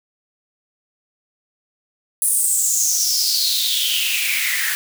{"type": "noise with high-pass filter sweep", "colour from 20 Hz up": "white", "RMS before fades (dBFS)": -19, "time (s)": [2.22, 4.75], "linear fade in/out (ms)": 0, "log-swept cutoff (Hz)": [10000, 1700], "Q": 6.9, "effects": []}